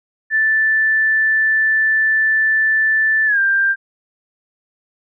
sine tone with pitch glide, 1760 to 1586.2 Hz, A6 to G6, 0 to +20 cents, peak -12 dBFS, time 0.3-3.76 s, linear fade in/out 50 ms, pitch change -180 cents, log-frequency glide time 3.26-3.39 s, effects none

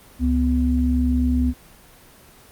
sine tone pair together, 69.4 / 249.5 Hz, C#2 / B3, +3 / +18 cents, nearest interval octave + minor seventh, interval 2215 cents, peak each -19 dBFS, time 0.19-1.54 s, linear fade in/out 50 ms, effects pink hiss -48 dBFS RMS until 2.51 s + Opus 24 kbps

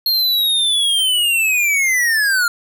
square linear sweep, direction down, 4259 to 1387 Hz, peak -14 dBFS, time 0.06-2.48 s, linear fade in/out 2 ms, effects none

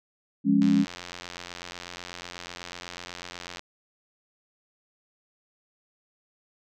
sine chord, Db major, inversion first, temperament equal, 174.61 / 207.7 / 277.2 Hz, F3 / Ab3 / Db4, 0 / 0 / 0 cents, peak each -27 / -21 / -21 dBFS, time 0.44-0.86 s, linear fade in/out 50 ms
click train, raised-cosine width 0.2 ms, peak -20 dBFS, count 263, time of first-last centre 0.62-3.594 s, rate 88.1 Hz
effects none

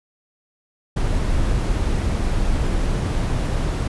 brown noise, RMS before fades -20 dBFS, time 0.96-3.88 s, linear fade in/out 10 ms, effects resampled to 24000 Hz

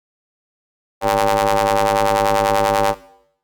sawtooth ring-modulated tone, 103.83 Hz, G#2, in tune, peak -7 dBFS, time 1.01-2.95 s, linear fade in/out 50 ms, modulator 680 Hz, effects noise-tail reverb RT60 0.7 s tail -17 dB re dry + Opus 48 kbps

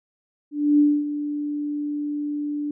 sine tone with ADSR envelope, 293.7 Hz, D4, in tune, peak -12 dBFS, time 0.51-2.71 s, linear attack 280 ms, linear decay 250 ms, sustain -12 dB, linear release 3 ms, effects none

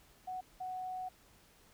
sine tone bursts at uneven times, 741 Hz, F#5, 2 cents sharp, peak -38 dBFS, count 2, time 0.27-0.41 / 0.6-1.09 s, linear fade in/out 10 ms, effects pink hiss -64 dBFS RMS until 1.73 s

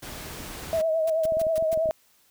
pink noise, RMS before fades -38 dBFS, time 0.02-0.82 s, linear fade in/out 10 ms
sine tone with vibrato, 642 Hz, E5, 46 cents flat, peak -21 dBFS, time 0.73-1.91 s, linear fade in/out 0 ms, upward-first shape triangle, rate 9.3 Hz, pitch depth 56 cents each way
white noise bursts, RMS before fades -40 dBFS, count 5, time 1.07-1.745 s, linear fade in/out 5 ms, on 31 ms, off 130 ms
clicks, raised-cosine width 3 ms, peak -27 dBFS, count 11, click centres 1.253 / 1.322 / 1.37 / 1.416 / 1.468 / 1.58 / 1.625 / 1.729 / 1.775 / 1.858 / 1.89 s
effects white hiss -62 dBFS RMS until 2.3 s

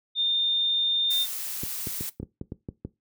sine tone, 3623 Hz, A7, 50 cents sharp, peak -21 dBFS, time 0.15-1.27 s, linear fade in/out 50 ms
blue noise, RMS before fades -33 dBFS, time 1.1-2.1 s, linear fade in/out 10 ms
clicks, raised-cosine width 3 ms, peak -20 dBFS, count 9, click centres 1.635 / 1.871 / 2.009 / 2.2 / 2.23 / 2.413 / 2.521 / 2.688 / 2.85 s
effects noise-tail reverb RT60 0.2 s tail -18 dB re dry + high-pass 60 Hz 12 dB/octave

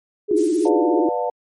sine tone with tremolo, 415.3 Hz, G#4, in tune, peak -17 dBFS, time 0.28-1.01 s, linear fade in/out 20 ms, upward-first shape sine, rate 2.9 Hz, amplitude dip 80%
sine tone with vibrato, 332.3 Hz, E4, 14 cents sharp, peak -16 dBFS, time 0.31-1.09 s, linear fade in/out 2 ms, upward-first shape triangle, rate 17 Hz, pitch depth 190 cents each way
violet noise, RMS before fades -31 dBFS, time 0.36-0.69 s, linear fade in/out 20 ms
sine chord, B half-diminished seventh, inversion none, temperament just, 493.9 / 592.7 / 711.2 / 889 Hz, B4 / D5 / F5 / A5, 0 / +16 / +31 / +18 cents, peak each -24 / -26 / -25 / -26 dBFS, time 0.65-1.3 s, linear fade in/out 5 ms
effects MP3 48 kbps

